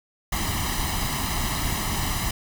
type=noise with comb filter; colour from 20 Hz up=pink; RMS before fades=-26 dBFS; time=0.32-2.31 s; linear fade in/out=5 ms; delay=1 ms; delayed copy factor=+0.7; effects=none